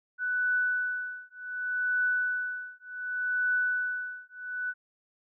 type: tone with tremolo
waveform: sine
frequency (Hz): 1489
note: F#6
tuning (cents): +11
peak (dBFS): -23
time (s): 0.18-4.74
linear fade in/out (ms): 50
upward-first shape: triangle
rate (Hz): 0.67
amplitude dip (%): 100
effects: none